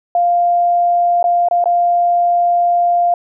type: tone with dropouts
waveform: sine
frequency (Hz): 698.5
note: F5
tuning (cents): 0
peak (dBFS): -10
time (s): 0.15-3.14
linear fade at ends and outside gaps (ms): 2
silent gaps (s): 1.228-1.241 / 1.486-1.511 / 1.641-1.657
effects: none